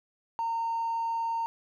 sine tone with hard clipping, 917 Hz, A#5, 29 cents flat, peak -28 dBFS, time 0.39-1.46 s, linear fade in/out 0 ms, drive 1 dB, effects none

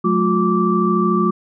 sine tone cluster, 182.9 / 216.3 / 357.3 / 1166 Hz, F#3 / A3 / F4 / D6, -20 / -29 / +40 / -13 cents, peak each -19 dBFS, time 0.04-1.31 s, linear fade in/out 10 ms, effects none

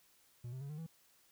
triangle tone with pitch steps, 120.7 / 130.11 / 140.26 / 151.2 / 162.99 Hz, B2 / C3 / C#3 / D#3 / E3, -39 / -9 / +21 / -49 / -19 cents, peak -40 dBFS, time 0.44-0.865 s, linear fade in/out 5 ms, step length 85 ms, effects white hiss -69 dBFS RMS until 1.31 s

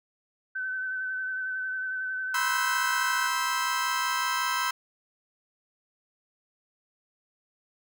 sine tone with vibrato, 1524 Hz, G6, 49 cents flat, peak -29 dBFS, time 0.55-3.28 s, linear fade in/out 10 ms, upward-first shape sine, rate 11 Hz, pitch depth 20 cents each way
35% pulse chord, C major seventh, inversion third, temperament just, 981.1 / 1046.5 / 1308.1 / 1569.8 Hz, B5 / C6 / E6 / G6, -12 / 0 / -14 / +2 cents, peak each -30 dBFS, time 2.34-4.71 s, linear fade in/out 5 ms
effects none

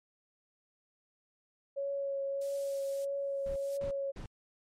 sine tone with vibrato, 554.4 Hz, C#5, in tune, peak -32 dBFS, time 1.76-4.12 s, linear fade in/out 20 ms, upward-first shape triangle, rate 1.6 Hz, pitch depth 16 cents each way
violet noise, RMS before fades -44 dBFS, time 2.41-3.05 s, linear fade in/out 5 ms
violet noise with exponential growth, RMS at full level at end -42 dBFS, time 3.08-3.77 s, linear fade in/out 1 ms, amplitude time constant 150 ms
brown noise bursts, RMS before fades -43 dBFS, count 3, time 3.46-4.26 s, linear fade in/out 2 ms, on 100 ms, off 250 ms
effects low-pass 8000 Hz 12 dB/octave + MP3 64 kbps

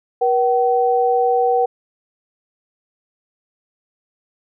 sine tone pair together, 480.3 / 762 Hz, B4 / G5, -48 / -49 cents, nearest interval minor sixth, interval 799 cents, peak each -16 dBFS, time 0.21-1.66 s, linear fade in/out 10 ms, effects none

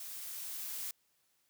blue noise with level ramp, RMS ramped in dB -45 to -40 dBFS, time 0-0.91 s, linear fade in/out 2 ms, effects white hiss -75 dBFS RMS until 1.49 s + high-pass 60 Hz 12 dB/octave

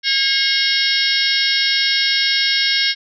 harmonic tone with a mistuned harmonic, 542 Hz, C#5, 39 cents flat, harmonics 3 / 4 / 5 / 6 / 7 / 8 / 9 / 10, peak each -23 / -21 / -25 / -23 / -21 / -24 / -25 / -21 dBFS, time 0.03-2.95 s, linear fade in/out 50 ms, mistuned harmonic 5, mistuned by +88 cents, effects none

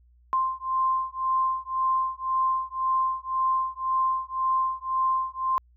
sine beating tone pair, 1046.5 / 1048.4 Hz, C6 / C6, 0 / +3 cents, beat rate 1.9 Hz, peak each -26 dBFS, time 0.33-5.58 s, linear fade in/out 0 ms, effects added 60 Hz sine -55 dBFS peak until 5.76 s

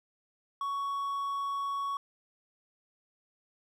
triangle tone, 1116 Hz, C#6, 11 cents sharp, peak -29 dBFS, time 0.61-1.97 s, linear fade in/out 2 ms, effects none

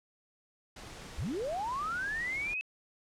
pink noise, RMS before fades -47 dBFS, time 0.76-2.54 s, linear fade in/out 5 ms
sine linear sweep, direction up, 44.32 to 2603 Hz, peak -32 dBFS, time 1.18-2.61 s, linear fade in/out 0 ms
effects low-pass 8000 Hz 12 dB/octave

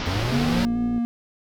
pink low-pass noise, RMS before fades -28 dBFS, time 0-0.65 s, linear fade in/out 0 ms, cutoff 5500 Hz, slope 48 dB/octave
square linear sweep, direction up, 83.3 to 189.9 Hz, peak -25 dBFS, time 0.06-0.65 s, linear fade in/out 0 ms
triangle tone with vibrato, 237.7 Hz, A#3, 34 cents sharp, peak -19 dBFS, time 0.32-1.05 s, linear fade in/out 0 ms, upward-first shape square, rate 2.3 Hz, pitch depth 14 cents each way
click train, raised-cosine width 3 ms, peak -22 dBFS, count 30, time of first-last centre 0.48-0.98 s, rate 58 Hz
effects none

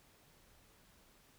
silence, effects pink hiss -66 dBFS RMS until 1.38 s

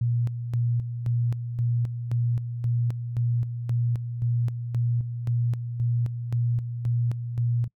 sine tone with tremolo, 119.1 Hz, A#2, 38 cents sharp, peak -21 dBFS, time 0.01-7.68 s, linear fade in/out 5 ms, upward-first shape square, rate 1.9 Hz, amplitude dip 60%, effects noise-tail reverb RT60 0.1 s tail -25 dB re dry

